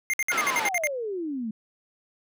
square tone bursts, 2110 Hz, C7, 14 cents sharp, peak -23 dBFS, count 9, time 0.1-0.871 s, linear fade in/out 0 ms, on 35 ms, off 57 ms
sine exponential sweep, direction down, 1480 to 210.1 Hz, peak -28 dBFS, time 0.3-1.51 s, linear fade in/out 5 ms
white band-pass noise, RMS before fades -31 dBFS, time 0.31-0.69 s, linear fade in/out 10 ms, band 250 to 2300 Hz, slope 12 dB/octave
effects none

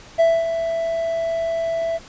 triangle tone with ADSR envelope, 662 Hz, E5, 7 cents sharp, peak -9 dBFS, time 0.18-1.99 s, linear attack 22 ms, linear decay 240 ms, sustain -9 dB, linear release 31 ms, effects pink hiss -43 dBFS RMS until 2.08 s + resampled to 16000 Hz

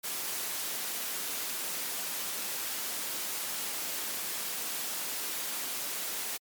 white noise, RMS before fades -35 dBFS, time 0.03-6.38 s, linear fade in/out 20 ms, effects high-pass 200 Hz 12 dB/octave + MP3 96 kbps

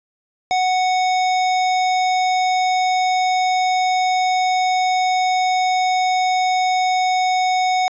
square tone, 740 Hz, F#5, in tune, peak -16 dBFS, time 0.51-7.88 s, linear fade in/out 0 ms, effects resampled to 16000 Hz

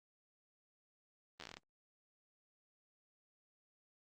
slowing click train, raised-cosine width 0.2 ms, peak -30 dBFS, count 10, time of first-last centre 1.4-1.57 s, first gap 11 ms, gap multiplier 1.13, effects Opus 32 kbps

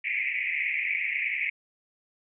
pink band-pass noise, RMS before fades -29 dBFS, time 0.04-1.5 s, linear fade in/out 10 ms, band 2000 to 2500 Hz, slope 96 dB/octave, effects none

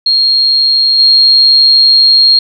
sine tone with level steps, 4247 Hz, C8, 25 cents sharp, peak -6 / -3 dBFS, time 0.06-2.39 s, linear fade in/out 5 ms, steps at 0.98 s, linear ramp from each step 20 ms, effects none

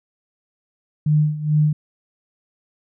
sine tone with tremolo, 151.5 Hz, D#3, 46 cents flat, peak -12 dBFS, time 1.06-1.73 s, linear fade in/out 5 ms, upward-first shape sine, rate 2.3 Hz, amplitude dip 80%, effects none

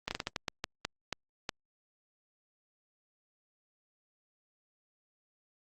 slowing click train, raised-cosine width 0.2 ms, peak -15 dBFS, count 11, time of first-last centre 0.08-1.492 s, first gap 30 ms, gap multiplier 1.32, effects Opus 32 kbps

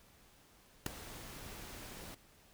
pink noise with ADSR envelope, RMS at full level -30 dBFS, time 0.86-2.15 s, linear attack 4 ms, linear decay 5 ms, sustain -19 dB, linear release 10 ms, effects pink hiss -64 dBFS RMS until 2.53 s

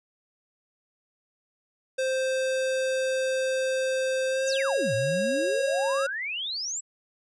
square tone with pitch glide, 523.3 to 545.8 Hz, C5 to C#5, 0 to -27 cents, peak -25 dBFS, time 1.98-6.07 s, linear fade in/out 10 ms, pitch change +73 cents, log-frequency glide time 4.28-4.71 s
sine exponential two-way sweep, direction down then up, 7902 to 107.7 to 7902 Hz, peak -29 dBFS, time 4.46-6.81 s, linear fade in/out 20 ms, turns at 4.94 s
effects resampled to 22050 Hz

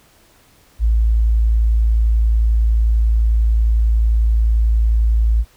sine tone, 55.6 Hz, A1, 19 cents sharp, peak -11 dBFS, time 0.79-5.45 s, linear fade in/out 50 ms, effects pink hiss -52 dBFS RMS until 5.56 s

